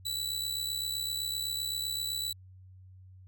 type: tone with amplitude modulation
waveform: sawtooth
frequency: 3951 Hz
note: B7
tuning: in tune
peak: -26 dBFS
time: 0.05-2.33 s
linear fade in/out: 10 ms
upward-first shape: sine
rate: 67.8 Hz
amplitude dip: 65%
effects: added 93 Hz sine -50 dBFS peak until 3.27 s

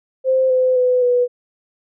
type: tone with pitch steps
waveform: sine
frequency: 522 / 511.6 / 501.3 / 491.3 Hz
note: C5 / C5 / B4 / B4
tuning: -4 / -39 / +26 / -9 cents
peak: -12 dBFS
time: 0.24-1.28 s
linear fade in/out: 50 ms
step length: 260 ms
effects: none

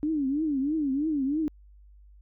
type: tone with vibrato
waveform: sine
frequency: 290.3 Hz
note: D4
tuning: 20 cents flat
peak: -24 dBFS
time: 0.03-1.48 s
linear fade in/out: 0 ms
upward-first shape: triangle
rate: 3.1 Hz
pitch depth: 200 cents each way
effects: added 50 Hz sine -50 dBFS peak until 2.21 s

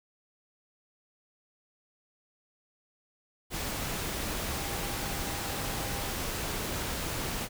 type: tone in noise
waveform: sine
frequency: 801 Hz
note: G5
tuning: 37 cents sharp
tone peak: -44 dBFS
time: 4.55-6.16 s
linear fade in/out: 50 ms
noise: pink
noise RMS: -34 dBFS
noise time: 3.5-7.49 s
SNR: -13 dB
effects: none

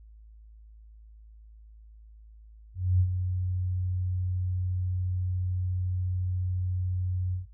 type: tone with ADSR envelope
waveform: sine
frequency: 91.4 Hz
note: F#2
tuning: 21 cents flat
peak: -18 dBFS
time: 2.74-7.47 s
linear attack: 260 ms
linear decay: 68 ms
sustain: -8 dB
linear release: 140 ms
effects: added 54 Hz sine -48 dBFS peak until 7.53 s

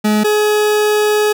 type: tone pair in turn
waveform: 40% pulse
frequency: 212.2 / 421.8 Hz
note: G#3 / G#4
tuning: +38 / +27 cents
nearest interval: octave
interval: 1189 cents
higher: second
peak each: -10 dBFS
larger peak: neither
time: 0.04-0.24 / 0.24-1.33 s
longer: second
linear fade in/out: 10 ms
effects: none

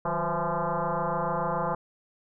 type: tone with frequency modulation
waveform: sine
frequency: 184.5 Hz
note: F#3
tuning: 5 cents flat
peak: -25 dBFS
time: 0.05-1.75 s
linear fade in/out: 5 ms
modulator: 171 Hz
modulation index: 6.4
effects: none

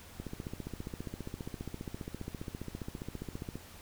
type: click train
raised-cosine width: 3 ms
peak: -26 dBFS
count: 51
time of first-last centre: 0.2-3.556 s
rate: 14.9 Hz
effects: added 86 Hz sine -56 dBFS peak until 3.81 s + pink hiss -53 dBFS RMS until 3.81 s

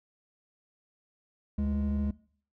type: tone pair together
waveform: triangle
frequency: 73.42 / 207.7 Hz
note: D2 / G#3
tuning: 0 / 0 cents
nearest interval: octave + tritone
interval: 1800 cents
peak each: -26 dBFS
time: 1.58-2.11 s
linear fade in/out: 5 ms
effects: noise-tail reverb RT60 0.5 s tail -22 dB re dry + tanh soft clip ceiling -22 dBFS

